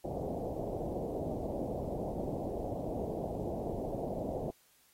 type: low-pass noise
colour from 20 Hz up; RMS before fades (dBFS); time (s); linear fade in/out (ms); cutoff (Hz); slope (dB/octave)
white; -37; 0.04-4.51; 10; 720; 48
effects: white hiss -67 dBFS RMS until 4.93 s + AAC 48 kbps